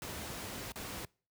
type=noise with dropouts; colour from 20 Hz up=pink; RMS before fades=-42 dBFS; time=0.02-1.05 s; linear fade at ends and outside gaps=1 ms; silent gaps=0.72-0.758 s; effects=noise-tail reverb RT60 0.4 s tail -25 dB re dry + high-pass 60 Hz 12 dB/octave